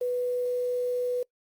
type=tone with quantisation; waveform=sine; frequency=493.9 Hz; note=B4; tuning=in tune; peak=-25 dBFS; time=0.01-1.23 s; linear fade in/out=5 ms; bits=8; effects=noise-tail reverb RT60 0.1 s tail -23 dB re dry + Opus 32 kbps